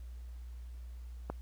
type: click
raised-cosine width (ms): 1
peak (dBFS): -22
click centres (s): 1.3
effects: added 60 Hz sine -43 dBFS peak until 1.41 s + pink hiss -67 dBFS RMS until 1.41 s